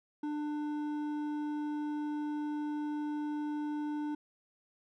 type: tone with hard clipping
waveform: sine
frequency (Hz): 297.9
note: D4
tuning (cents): +25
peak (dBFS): -35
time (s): 0.23-4.15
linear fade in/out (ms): 5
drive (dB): 8
effects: none